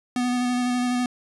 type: tone with vibrato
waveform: square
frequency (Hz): 247.1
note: B3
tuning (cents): +1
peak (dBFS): -22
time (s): 0.16-1.06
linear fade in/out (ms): 2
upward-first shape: square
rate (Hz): 12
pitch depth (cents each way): 12
effects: resampled to 24000 Hz